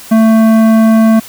triangle tone with tanh clipping, 222.4 Hz, A3, 19 cents sharp, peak -6 dBFS, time 0.11-1.2 s, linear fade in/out 10 ms, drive 18 dB, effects white hiss -32 dBFS RMS until 1.28 s

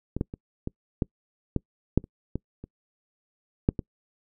clicks, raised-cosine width 3 ms, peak -16 / -13 / -23 / -17 / -11 / -11 / -6 / -29 / -16 / -26 / -6 / -16 dBFS, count 12, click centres 0.166 / 0.211 / 0.339 / 0.674 / 1.022 / 1.563 / 1.976 / 2.041 / 2.356 / 2.64 / 3.689 / 3.792 s, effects noise-tail reverb RT60 0.1 s tail -26 dB re dry

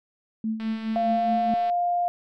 sine tone with tremolo, 220.6 Hz, A3, 5 cents sharp, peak -23 dBFS, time 0.44-1.54 s, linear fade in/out 2 ms, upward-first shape sine, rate 4.8 Hz, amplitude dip 65%
click train, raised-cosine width 0.3 ms, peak -27 dBFS, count 246, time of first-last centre 0.6-1.699 s, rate 223 Hz
sine tone with pitch glide, 690 to 703.3 Hz, F5 to F5, -21 to +12 cents, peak -21 dBFS, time 0.96-2.08 s, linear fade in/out 0 ms, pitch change +33 cents, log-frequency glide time 1.08-1.34 s
effects none

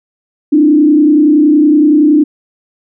sine tone with frequency modulation, 300 Hz, D4, 37 cents sharp, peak -4 dBFS, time 0.52-2.24 s, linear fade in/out 10 ms, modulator 30.7 Hz, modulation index 0.76, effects none

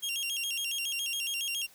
sawtooth tone with vibrato, 3000 Hz, F#7, 23 cents sharp, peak -28 dBFS, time 0.02-1.67 s, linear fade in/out 20 ms, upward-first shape square, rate 7.2 Hz, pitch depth 140 cents each way, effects white hiss -58 dBFS RMS until 1.74 s

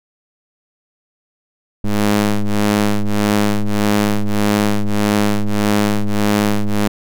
sawtooth ring-modulated tone, 103.83 Hz, G#2, in tune, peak -6 dBFS, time 1.84-6.88 s, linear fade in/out 5 ms, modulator 103 Hz, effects none

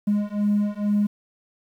triangle beating tone pair, 205.5 / 207.7 Hz, G#3 / G#3, -18 / 0 cents, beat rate 2.2 Hz, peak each -20 dBFS, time 0.07-1.07 s, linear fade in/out 10 ms, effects tanh soft clip ceiling -13 dBFS + 9-bit

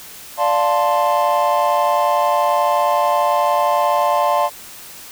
triangle chord, D minor seventh, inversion none, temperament equal, 587.3 / 698.5 / 880 / 1046.5 Hz, D5 / F5 / A5 / C6, 0 / 0 / 0 / 0 cents, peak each -17 dBFS, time 0.37-4.5 s, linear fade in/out 50 ms, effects tanh soft clip ceiling -2 dBFS + white hiss -37 dBFS RMS until 5.11 s

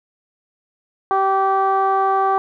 15% pulse tone with low-pass filter, 387.4 Hz, G4, 20 cents flat, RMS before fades -17 dBFS, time 1.11-2.38 s, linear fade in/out 0 ms, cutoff 990 Hz, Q 4.2, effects none

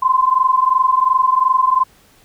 sine tone pair together, 1025.2 / 1048 Hz, C6 / C6, -36 / +2 cents, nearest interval unison, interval 38 cents, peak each -14 dBFS, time 0.02-1.84 s, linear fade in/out 10 ms, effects pink hiss -51 dBFS RMS until 2.24 s

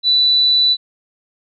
sine tone, 3972 Hz, B7, 9 cents sharp, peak -10 dBFS, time 0.03-0.77 s, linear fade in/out 50 ms, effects none

